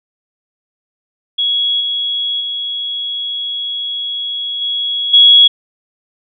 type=tone with level steps; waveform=sine; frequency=3338 Hz; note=G#7; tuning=8 cents sharp; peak=-12 / -15 / -18 / -15 / -3 dBFS; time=1.38-5.48 s; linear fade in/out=10 ms; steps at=1.8 / 2.4 / 4.61 / 5.13 s; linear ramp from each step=10 ms; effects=none